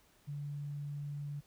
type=tone; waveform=sine; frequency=144.6 Hz; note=D3; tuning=27 cents flat; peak=-38 dBFS; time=0.27-1.41 s; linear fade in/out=20 ms; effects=pink hiss -67 dBFS RMS until 1.46 s